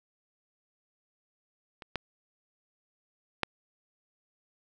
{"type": "clicks", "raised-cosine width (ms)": 0.3, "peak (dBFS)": [-27, -15, -10], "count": 3, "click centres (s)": [1.822, 1.957, 3.433], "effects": []}